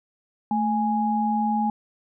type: tone pair together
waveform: sine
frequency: 220 / 830.6 Hz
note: A3 / G#5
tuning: 0 / 0 cents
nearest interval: octave + major seventh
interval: 2300 cents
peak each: -23 dBFS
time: 0.51-1.7 s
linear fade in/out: 2 ms
effects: none